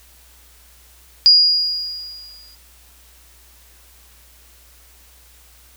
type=tone with exponential decay; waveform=sine; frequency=4866 Hz; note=D#8; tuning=39 cents flat; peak=-5 dBFS; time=1.26-2.55 s; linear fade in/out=0 ms; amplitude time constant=280 ms; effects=added 60 Hz sine -50 dBFS peak until 5.76 s + white hiss -50 dBFS RMS until 5.76 s